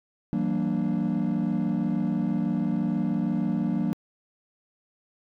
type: chord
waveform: triangle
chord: E half-diminished seventh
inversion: none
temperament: equal with one note detuned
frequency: 164.81 / 190.97 / 233.1 / 293.7 Hz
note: E3 / G3 / Bb3 / D4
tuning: 0 / -45 / 0 / 0 cents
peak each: -28 / -25 / -25 / -28 dBFS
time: 0.33-3.93 s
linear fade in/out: 0 ms
effects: tanh soft clip ceiling -16 dBFS